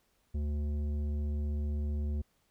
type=tone with tanh clipping; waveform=sine; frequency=73.7 Hz; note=D2; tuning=7 cents sharp; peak=-32 dBFS; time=0.34-2.22 s; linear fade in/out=10 ms; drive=11 dB; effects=pink hiss -73 dBFS RMS until 2.5 s